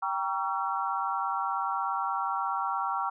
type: chord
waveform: sine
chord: G diminished seventh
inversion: none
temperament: just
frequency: 784 / 940.8 / 1128.9 / 1354.7 Hz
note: G5 / Bb5 / Db6 / Fb6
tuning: 0 / +16 / +31 / +47 cents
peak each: -33 dBFS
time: 0.02-3.1 s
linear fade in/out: 10 ms
effects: none